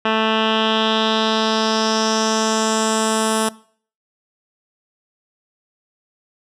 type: tone with low-pass filter sweep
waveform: 10% pulse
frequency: 220.2 Hz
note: A3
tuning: 2 cents sharp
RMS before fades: -18 dBFS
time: 0.05-3.49 s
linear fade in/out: 5 ms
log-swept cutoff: 2500 to 9900 Hz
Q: 3.2
effects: noise-tail reverb RT60 0.5 s tail -21 dB re dry